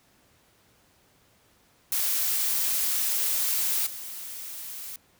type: noise with level steps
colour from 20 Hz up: blue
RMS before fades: -26 / -38 dBFS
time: 1.92-4.96 s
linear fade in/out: 2 ms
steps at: 3.86 s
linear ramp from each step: 10 ms
effects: pink hiss -62 dBFS RMS until 5.19 s + high-pass 60 Hz 12 dB/octave